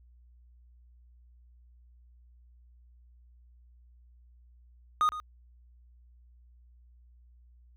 triangle tone with echo, 1236 Hz, D#6, 12 cents flat, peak -20 dBFS, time 5.01-5.09 s, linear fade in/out 0 ms, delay 110 ms, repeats 1, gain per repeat -13 dB, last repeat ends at 5.2 s, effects added 60 Hz sine -55 dBFS peak until 7.76 s

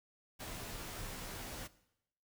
pink noise with comb filter, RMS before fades -45 dBFS, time 0.39-1.68 s, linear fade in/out 20 ms, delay 14 ms, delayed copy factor -0.5, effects noise-tail reverb RT60 0.8 s tail -18 dB re dry

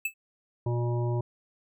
square tone with exponential decay, 2622 Hz, E7, 10 cents flat, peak -24 dBFS, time 0.05-0.14 s, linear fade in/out 5 ms, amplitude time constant 18 ms
harmonic tone, 120 Hz, B2, 49 cents flat, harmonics 1 / 3 / 5 / 7 / 8, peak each -26 / -33 / -39 / -44 / -41 dBFS, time 0.66-1.21 s, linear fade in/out 5 ms
effects none

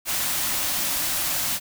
white band-stop noise, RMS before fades -25 dBFS, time 0.05-1.6 s, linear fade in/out 50 ms, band 350 to 510 Hz, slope 96 dB/octave, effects none

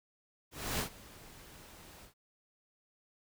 pink noise with ADSR envelope, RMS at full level -33 dBFS, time 0.51-2.14 s, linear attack 280 ms, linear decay 100 ms, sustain -21 dB, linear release 110 ms, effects none

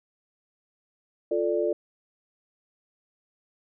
sine chord, D minor, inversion first, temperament equal, 349.2 / 440 / 587.3 Hz, F4 / A4 / D5, 0 / 0 / 0 cents, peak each -27 / -27 / -27 dBFS, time 1.31-1.73 s, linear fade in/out 5 ms, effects none

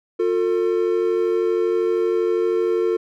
triangle tone pair together, 356.6 / 449.3 Hz, F4 / A4, +36 / +36 cents, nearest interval major third, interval 400 cents, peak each -18 dBFS, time 0.19-2.97 s, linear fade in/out 10 ms, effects none

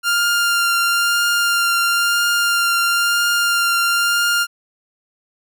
sawtooth tone with vibrato, 1396.9 Hz, F6, in tune, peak -11 dBFS, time 0.03-4.47 s, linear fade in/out 50 ms, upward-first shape triangle, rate 1 Hz, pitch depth 14 cents each way, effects none

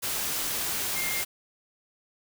sine tone in noise, 2119 Hz, C7, 21 cents sharp, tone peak -32 dBFS, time 0.95-1.23 s, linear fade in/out 20 ms, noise white, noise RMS -30 dBFS, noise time 0.02-1.25 s, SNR -5 dB, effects none

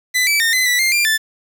sawtooth tone with pitch steps, 2003 / 2309 / 1829 / 2029 / 1966 / 2108 / 2384 / 1759 Hz, B6 / D7 / A#6 / B6 / B6 / C7 / D7 / A6, +24 / -30 / -33 / +46 / -8 / +12 / +25 / -1 cents, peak -10 dBFS, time 0.14-1.18 s, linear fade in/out 20 ms, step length 130 ms, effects 7-bit

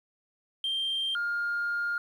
sine tone pair in turn, 3169 / 1411.6 Hz, G7 / F6, +18 / +18 cents, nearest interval octave + major second, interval 1400 cents, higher first, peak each -26 dBFS, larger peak neither, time 0.64-1.15 / 1.15-1.98 s, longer second, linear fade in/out 2 ms, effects tanh soft clip ceiling -24 dBFS + 10-bit

